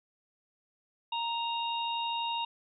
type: harmonic tone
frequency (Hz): 932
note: A#5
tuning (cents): -1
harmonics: 1 / 3 / 4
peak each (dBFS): -32 / -37 / -38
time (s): 1.12-2.45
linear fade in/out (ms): 5
effects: none